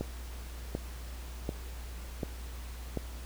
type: click train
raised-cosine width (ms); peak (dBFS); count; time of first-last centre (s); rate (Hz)
2; -19; 5; 0.01-2.973; 1.35
effects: added 60 Hz sine -40 dBFS peak until 3.25 s + pink hiss -50 dBFS RMS until 3.25 s

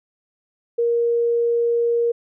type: tone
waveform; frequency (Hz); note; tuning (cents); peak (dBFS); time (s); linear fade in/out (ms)
sine; 470; A#4; +14; -16; 0.78-2.12; 10
effects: none

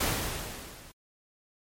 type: noise with level ramp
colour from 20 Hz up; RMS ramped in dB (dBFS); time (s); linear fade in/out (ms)
pink; -26 to -51; 0-0.92; 10
effects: MP3 64 kbps

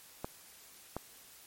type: clicks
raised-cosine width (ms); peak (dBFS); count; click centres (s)
1; -22; 2; 0.245 / 0.966
effects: white hiss -56 dBFS RMS until 1.46 s + MP3 64 kbps

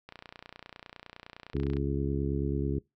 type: click train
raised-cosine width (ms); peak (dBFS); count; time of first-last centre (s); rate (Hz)
0.3; -28; 51; 0.09-1.768; 29.8
type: harmonic tone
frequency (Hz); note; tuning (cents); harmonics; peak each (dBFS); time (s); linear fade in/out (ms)
69.3; C#2; 0; 1 / 2 / 3 / 4 / 5 / 6; -33 / -32 / -38 / -35 / -36 / -37; 1.54-2.79; 5
effects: noise-tail reverb RT60 0.2 s tail -23 dB re dry

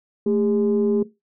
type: tone pair together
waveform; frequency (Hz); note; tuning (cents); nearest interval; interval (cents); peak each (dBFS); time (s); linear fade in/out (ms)
sine; 220 / 404.9; A3 / G#4; 0 / -44; major seventh; 1056; -19; 0.26-1.03; 5
effects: noise-tail reverb RT60 0.2 s tail -17 dB re dry + tanh soft clip ceiling -11 dBFS

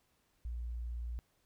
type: tone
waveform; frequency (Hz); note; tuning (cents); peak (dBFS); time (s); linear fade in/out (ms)
sine; 59; A#1; +22; -37; 0.45-1.19; 0
effects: pink hiss -75 dBFS RMS until 1.45 s

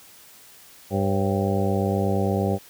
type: harmonic tone with a mistuned harmonic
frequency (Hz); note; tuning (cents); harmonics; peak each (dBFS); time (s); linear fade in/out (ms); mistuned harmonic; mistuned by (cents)
98; G2; 0; 1 / 2 / 3 / 4 / 5 / 6 / 7 / 8; -25 / -25 / -32 / -28 / -30 / -30 / -34 / -31; 0.9-2.59; 50; 6; -89
effects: white hiss -49 dBFS RMS until 2.69 s

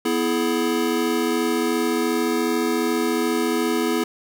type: chord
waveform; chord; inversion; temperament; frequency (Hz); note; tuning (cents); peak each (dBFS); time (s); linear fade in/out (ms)
square; E major; second; equal with one note detuned; 246.9 / 329.6 / 423.8; B3 / E4 / G#4; 0 / 0 / +35; -25 / -24 / -25; 0.05-4.04; 5
effects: none

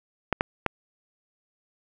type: clicks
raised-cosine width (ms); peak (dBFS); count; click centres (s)
0.5; -7; 3; 0.327 / 0.409 / 0.663
effects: none

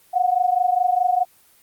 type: tone pair together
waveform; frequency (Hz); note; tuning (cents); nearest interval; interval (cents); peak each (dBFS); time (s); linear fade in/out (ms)
sine; 715.2 / 740; F5 / F#5; +41 / 0; minor second; 59; -19 / -19; 0.13-1.25; 20
effects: white hiss -55 dBFS RMS until 1.62 s + Opus 24 kbps

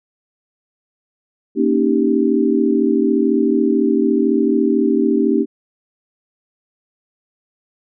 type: chord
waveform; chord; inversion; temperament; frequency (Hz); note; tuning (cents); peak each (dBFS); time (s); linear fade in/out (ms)
sine; Eb dominant seventh; second; equal; 233.1 / 277.2 / 311.1 / 392; Bb3 / Db4 / Eb4 / G4; 0 / 0 / 0 / 0; -18; 1.55-5.46; 50
effects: none

